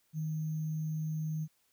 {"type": "tone with sample-and-hold", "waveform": "sine", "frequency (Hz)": 156.4, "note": "D#3", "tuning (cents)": 9, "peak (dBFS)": -32, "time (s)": [0.13, 1.48], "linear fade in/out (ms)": 50, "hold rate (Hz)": 6300, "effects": ["white hiss -73 dBFS RMS until 1.72 s"]}